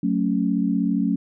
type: chord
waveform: sine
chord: F# minor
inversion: none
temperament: just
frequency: 185 / 222 / 277.5 Hz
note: F#3 / A3 / C#4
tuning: 0 / +16 / +2 cents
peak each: -23 dBFS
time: 0.03-1.16 s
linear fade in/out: 5 ms
effects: none